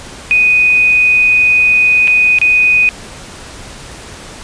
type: tone with dropouts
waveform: sine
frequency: 2489 Hz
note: D#7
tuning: in tune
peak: -6 dBFS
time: 0.31-2.89 s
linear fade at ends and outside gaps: 0 ms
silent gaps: 2.074-2.079 / 2.386-2.415 s
effects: pink hiss -31 dBFS RMS until 4.43 s + resampled to 22050 Hz